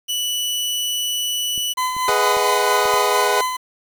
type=tone; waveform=sawtooth; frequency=2960 Hz; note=F#7; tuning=in tune; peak=-17 dBFS; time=0.08-1.74 s; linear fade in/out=20 ms
type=clicks; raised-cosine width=3 ms; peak=-25 dBFS; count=6; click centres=1.578 / 1.966 / 2.093 / 2.368 / 2.855 / 2.939 s
type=tone with tremolo; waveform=40% pulse; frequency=1015 Hz; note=B5; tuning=47 cents sharp; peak=-17 dBFS; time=1.77-3.57 s; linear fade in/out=10 ms; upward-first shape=sine; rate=4.4 Hz; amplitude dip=45%
type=chord; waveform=25% pulse; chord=G# minor seventh; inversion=none; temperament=equal; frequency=415.3 / 493.9 / 622.3 / 740 Hz; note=G#4 / B4 / D#5 / F#5; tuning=0 / 0 / 0 / 0 cents; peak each=-17 / -19 / -20 / -20 dBFS; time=2.08-3.41 s; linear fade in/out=2 ms
effects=7-bit